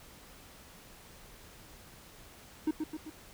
triangle tone with echo, 310.7 Hz, D#4, 2 cents flat, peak -24 dBFS, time 2.67-2.71 s, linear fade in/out 5 ms, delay 130 ms, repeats 3, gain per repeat -5 dB, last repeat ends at 3.1 s, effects pink hiss -54 dBFS RMS until 3.33 s

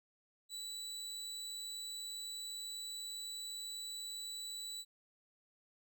30% pulse tone, 3951 Hz, B7, in tune, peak -40 dBFS, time 0.49-4.85 s, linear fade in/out 50 ms, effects none

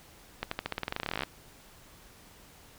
accelerating click train, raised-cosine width 0.3 ms, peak -15 dBFS, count 22, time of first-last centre 0.43-1.235 s, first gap 84 ms, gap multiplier 0.91, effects pink hiss -55 dBFS RMS until 2.78 s

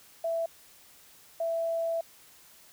sine tone pair in turn, 663 / 663 Hz, E5 / E5, +10 / +10 cents, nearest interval unison, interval 0 cents, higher neither, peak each -27 dBFS, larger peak neither, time 0.24-0.46 / 1.4-2.01 s, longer second, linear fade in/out 5 ms, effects white hiss -56 dBFS RMS until 2.72 s

